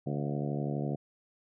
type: harmonic tone with a mistuned harmonic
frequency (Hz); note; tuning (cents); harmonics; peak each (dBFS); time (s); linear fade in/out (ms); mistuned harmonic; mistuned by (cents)
72.1; D2; -31; 2 / 3 / 4 / 5 / 6 / 7 / 8 / 9 / 10; -33 / -37 / -39 / -41 / -43 / -44 / -45 / -46 / -47; 0.06-0.96; 10; 9; +45
effects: none